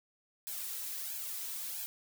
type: noise with flanger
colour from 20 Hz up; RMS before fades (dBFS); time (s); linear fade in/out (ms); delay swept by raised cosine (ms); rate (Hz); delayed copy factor
blue; -40; 0.47-1.86; 0; 1.2 to 3.1; 1.5; +0.8
effects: none